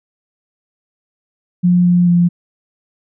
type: tone with pitch steps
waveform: sine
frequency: 177.6 / 176.5 / 174 Hz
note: F3 / F3 / F3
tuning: +29 / +19 / -6 cents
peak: -8 dBFS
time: 1.63-2.29 s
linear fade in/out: 20 ms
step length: 220 ms
effects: none